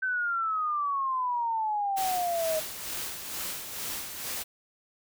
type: exponential sweep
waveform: sine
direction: down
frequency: 1542 to 622.3 Hz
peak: -26 dBFS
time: 0.02-2.6 s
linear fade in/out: 10 ms
type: noise with tremolo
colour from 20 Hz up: white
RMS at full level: -34 dBFS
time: 1.96-4.44 s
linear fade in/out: 20 ms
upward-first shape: sine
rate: 2.2 Hz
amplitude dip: 50%
effects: none